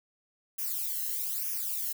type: noise with flanger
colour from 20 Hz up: violet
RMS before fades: -33 dBFS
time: 0.58-1.93 s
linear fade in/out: 10 ms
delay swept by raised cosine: 0.24 to 0.87 ms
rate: 1.1 Hz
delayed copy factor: -1
effects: none